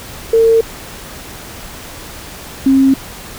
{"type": "tone pair in turn", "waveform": "sine", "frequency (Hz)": [453.4, 268.6], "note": ["A#4", "C4"], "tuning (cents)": [-48, 46], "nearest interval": "major sixth", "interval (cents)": 906, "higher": "first", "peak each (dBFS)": -6, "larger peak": "neither", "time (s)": [[0.33, 0.61], [2.66, 2.94]], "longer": "neither", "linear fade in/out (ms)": 5, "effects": ["pink hiss -31 dBFS RMS until 3.38 s"]}